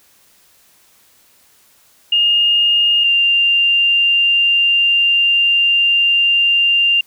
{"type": "tone pair in turn", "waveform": "sine", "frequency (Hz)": [2836, 2791], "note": ["F7", "F7"], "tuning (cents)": [26, -2], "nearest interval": "unison", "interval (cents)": 28, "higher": "first", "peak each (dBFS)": -10, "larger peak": "neither", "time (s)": [[2.12, 3.04], [3.04, 7.01]], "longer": "second", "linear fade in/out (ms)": 5, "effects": ["white hiss -52 dBFS RMS until 7.06 s"]}